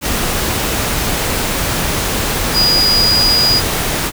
sine tone in noise, 4900 Hz, D#8, 27 cents flat, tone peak -10 dBFS, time 2.53-3.62 s, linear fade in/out 50 ms, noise pink, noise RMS -17 dBFS, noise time 0.01-4.12 s, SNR +4 dB, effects none

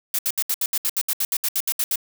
blue noise bursts, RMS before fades -22 dBFS, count 16, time 0.14-1.958 s, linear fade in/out 2 ms, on 48 ms, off 70 ms, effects none

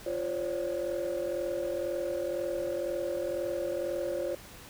sine tone cluster, 348.5 / 531 / 573 Hz, F4 / C5 / D5, -4 / +25 / -43 cents, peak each -34 / -32 / -33 dBFS, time 0.06-4.35 s, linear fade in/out 5 ms, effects tanh soft clip ceiling -25 dBFS + pink hiss -49 dBFS RMS until 4.69 s

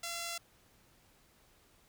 5% pulse tone pair together, 682.5 / 1318.5 Hz, F5 / E6, -40 / 0 cents, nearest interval major seventh, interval 1140 cents, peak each -27 / -36 dBFS, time 0.03-0.38 s, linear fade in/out 5 ms, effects pink hiss -66 dBFS RMS until 1.88 s

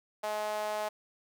sawtooth tone with high-pass filter, 212 Hz, G#3, 36 cents sharp, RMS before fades -34 dBFS, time 0.23-0.89 s, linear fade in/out 10 ms, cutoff 710 Hz, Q 5.1, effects none

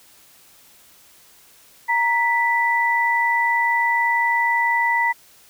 sine tone pair together, 933 / 1977 Hz, A#5 / B6, +1 / +1 cents, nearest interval octave + minor second, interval 1300 cents, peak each -19 dBFS, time 1.88-5.13 s, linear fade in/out 20 ms, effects white hiss -51 dBFS RMS until 5.49 s

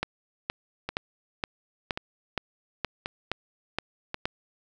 two click trains, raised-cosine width 0.3 ms, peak -11 / -15 dBFS, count 10 / 4, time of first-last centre 0.03-4.255 / 0.89-4.144 s, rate 2.13 / 0.922 Hz, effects none

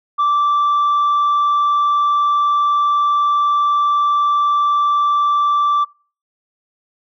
sine tone, 1168 Hz, D6, 10 cents flat, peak -10 dBFS, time 0.18-5.85 s, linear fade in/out 20 ms, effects noise-tail reverb RT60 0.4 s tail -24 dB re dry + tanh soft clip ceiling -11 dBFS

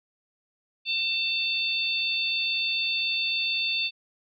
harmonic tone, 893 Hz, A5, 25 cents sharp, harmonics 3 / 4 / 5, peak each -27 / -29 / -31 dBFS, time 0.85-3.91 s, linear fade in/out 50 ms, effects none

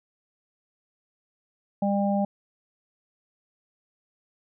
harmonic tone, 200.1 Hz, G3, 36 cents sharp, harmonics 1 / 3 / 4, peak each -23 / -28 / -29 dBFS, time 1.82-2.25 s, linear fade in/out 5 ms, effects none

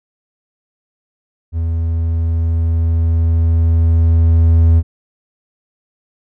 triangle tone with level ramp, 82.41 Hz, E2, in tune, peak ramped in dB -13 to -4 dBFS, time 1.52-4.83 s, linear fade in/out 50 ms, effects none

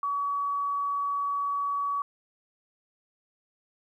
sine tone, 1134 Hz, C#6, 39 cents sharp, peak -26 dBFS, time 0.03-2.02 s, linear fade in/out 2 ms, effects 11-bit

